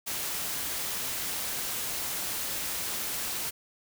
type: noise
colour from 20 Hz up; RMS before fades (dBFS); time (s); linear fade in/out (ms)
white; -33; 0.06-3.51; 20
effects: none